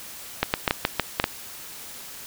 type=clicks; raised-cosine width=0.3 ms; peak=-3 dBFS; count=8; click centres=0.43 / 0.539 / 0.678 / 0.709 / 0.851 / 0.997 / 1.199 / 1.241 s; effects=white hiss -40 dBFS RMS until 2.26 s